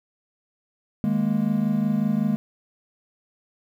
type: chord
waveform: triangle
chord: D# suspended fourth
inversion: none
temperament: equal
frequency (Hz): 155.56 / 207.7 / 233.1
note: D#3 / G#3 / A#3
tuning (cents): 0 / 0 / 0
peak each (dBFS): -26 / -20 / -23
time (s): 1.04-2.36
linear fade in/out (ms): 0
effects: 9-bit